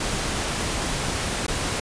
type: noise with dropouts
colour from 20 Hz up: pink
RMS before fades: -26 dBFS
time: 0-1.8 s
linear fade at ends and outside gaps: 5 ms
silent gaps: 1.467-1.48 s
effects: resampled to 22050 Hz